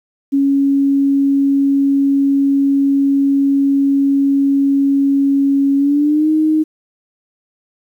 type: tone with pitch glide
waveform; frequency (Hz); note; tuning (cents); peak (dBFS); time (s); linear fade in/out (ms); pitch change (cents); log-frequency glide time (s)
sine; 277.2 to 311.1; C#4 to D#4; 0 to 0; -10; 0.32-6.64; 20; +200; 5.77-6.29
effects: 8-bit